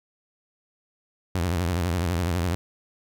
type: tone with vibrato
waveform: sawtooth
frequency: 87.3 Hz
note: F2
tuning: in tune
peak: -19 dBFS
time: 1.35-2.55 s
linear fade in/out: 0 ms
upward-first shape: sine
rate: 12 Hz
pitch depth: 130 cents each way
effects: none